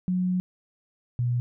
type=tone pair in turn; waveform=sine; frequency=182.4 / 121.74 Hz; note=F#3 / B2; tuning=-24 / -24 cents; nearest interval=perfect fifth; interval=700 cents; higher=first; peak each=-22 dBFS; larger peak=neither; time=0.08-0.4 / 1.19-1.4 s; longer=first; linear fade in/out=0 ms; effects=none